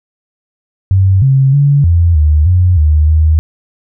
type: tone with pitch steps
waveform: sine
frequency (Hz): 95.6 / 134.6 / 142.3 / 85.1 / 75.9 / 90 / 76.3 / 78.4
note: G2 / C3 / C#3 / F2 / D#2 / F#2 / D#2 / D#2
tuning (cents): -43 / +49 / +46 / -44 / -42 / -47 / -33 / +14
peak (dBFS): -5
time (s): 0.91-3.39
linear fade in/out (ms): 0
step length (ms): 310
effects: none